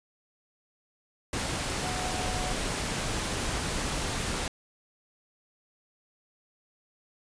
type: tone in noise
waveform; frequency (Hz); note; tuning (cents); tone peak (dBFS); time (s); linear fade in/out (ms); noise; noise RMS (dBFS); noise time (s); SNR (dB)
sine; 734; F#5; -14; -36; 1.82-2.53; 2; pink; -31; 1.33-4.48; -8
effects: resampled to 22050 Hz